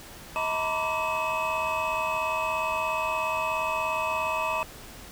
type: tone cluster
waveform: triangle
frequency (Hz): 637 / 919 / 996 / 1159 / 2568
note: D#5 / A#5 / B5 / D6 / E7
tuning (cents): +41 / -25 / +14 / -23 / -46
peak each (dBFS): -30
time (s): 0.36-4.63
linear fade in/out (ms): 0
effects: tanh soft clip ceiling -13 dBFS + pink hiss -45 dBFS RMS until 5.11 s